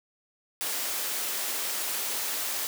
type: high-pass noise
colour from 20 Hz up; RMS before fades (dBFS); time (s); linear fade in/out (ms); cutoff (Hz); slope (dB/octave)
white; -31; 0.61-2.67; 0; 320; 12
effects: none